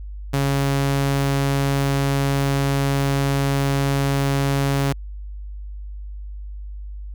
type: tone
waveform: sawtooth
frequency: 138.59 Hz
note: C#3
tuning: in tune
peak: -14 dBFS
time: 0.33-4.93 s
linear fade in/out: 10 ms
effects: added 50 Hz sine -30 dBFS peak until 7.14 s